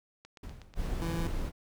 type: click train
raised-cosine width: 0.2 ms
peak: -33 dBFS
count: 6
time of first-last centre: 0.25-0.861 s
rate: 8.18 Hz
type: noise with exponential decay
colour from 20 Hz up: brown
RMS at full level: -40 dBFS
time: 0.43-1.08 s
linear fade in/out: 5 ms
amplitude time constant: 140 ms
type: noise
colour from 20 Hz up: brown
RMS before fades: -33 dBFS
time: 0.75-1.52 s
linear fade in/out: 50 ms
type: tone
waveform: 25% pulse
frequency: 166.6 Hz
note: E3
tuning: 19 cents sharp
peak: -30 dBFS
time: 1.02-1.27 s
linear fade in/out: 0 ms
effects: none